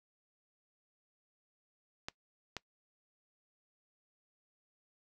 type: clicks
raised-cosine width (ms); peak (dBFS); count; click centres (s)
0.2; -21; 2; 2.085 / 2.567
effects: noise-tail reverb RT60 0.1 s tail -22 dB re dry